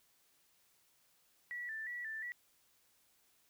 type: tone with vibrato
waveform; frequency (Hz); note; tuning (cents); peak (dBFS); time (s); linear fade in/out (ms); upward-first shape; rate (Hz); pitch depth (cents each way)
sine; 1853; A#6; -11; -40; 1.51-2.32; 0; square; 2.8; 80
effects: white hiss -72 dBFS RMS until 3.49 s